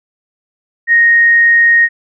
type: tone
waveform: sine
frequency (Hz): 1864.7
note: A#6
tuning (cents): 0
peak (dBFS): -5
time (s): 0.87-1.89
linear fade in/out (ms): 50
effects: none